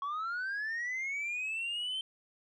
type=linear sweep; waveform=sine; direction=up; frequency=1100 to 3116 Hz; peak=-31 dBFS; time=0.02-2.01 s; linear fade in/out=2 ms; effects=tanh soft clip ceiling -32 dBFS